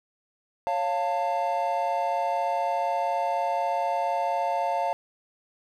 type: chord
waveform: triangle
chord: Db augmented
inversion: none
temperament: equal with one note detuned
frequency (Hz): 554.4 / 698.5 / 892.8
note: Db5 / F5 / A5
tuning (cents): 0 / 0 / +25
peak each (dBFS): -29 / -25 / -26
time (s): 0.67-4.93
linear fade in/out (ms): 0
effects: none